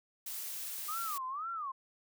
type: noise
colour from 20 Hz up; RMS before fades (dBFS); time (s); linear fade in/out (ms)
blue; -41; 0.26-1.18; 5
type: tone with vibrato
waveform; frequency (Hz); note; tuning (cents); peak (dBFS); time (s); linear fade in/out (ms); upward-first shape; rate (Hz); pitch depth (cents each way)
sine; 1186; D6; +17; -36; 0.88-1.72; 10; sine; 2; 250
effects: none